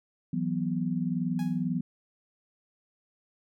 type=chord; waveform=sine; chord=E suspended second; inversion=none; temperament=equal; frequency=164.81 / 185 / 246.9 Hz; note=E3 / F#3 / B3; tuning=0 / 0 / 0 cents; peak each=-31 dBFS; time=0.33-1.81 s; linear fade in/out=5 ms
type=tone with exponential decay; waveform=sawtooth; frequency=830.6 Hz; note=G#5; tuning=in tune; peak=-36 dBFS; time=1.39-1.68 s; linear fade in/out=2 ms; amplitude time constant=62 ms
effects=none